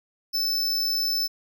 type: tone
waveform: square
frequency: 5274 Hz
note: E8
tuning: in tune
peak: -23 dBFS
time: 0.33-1.28 s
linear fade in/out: 20 ms
effects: none